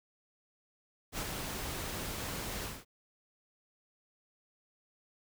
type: noise with ADSR envelope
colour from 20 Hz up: pink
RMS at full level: -36 dBFS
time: 1.12-2.85 s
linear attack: 64 ms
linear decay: 59 ms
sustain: -3 dB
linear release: 210 ms
effects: none